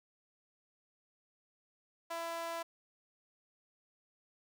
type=tone with high-pass filter; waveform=sawtooth; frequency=334.2 Hz; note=E4; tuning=24 cents sharp; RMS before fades=-40 dBFS; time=2.1-2.63 s; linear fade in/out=10 ms; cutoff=790 Hz; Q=3; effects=none